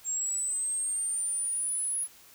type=exponential sweep; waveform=sine; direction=up; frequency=7459 to 10548 Hz; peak=-28 dBFS; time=0.04-2.08 s; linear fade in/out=50 ms; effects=white hiss -55 dBFS RMS until 2.34 s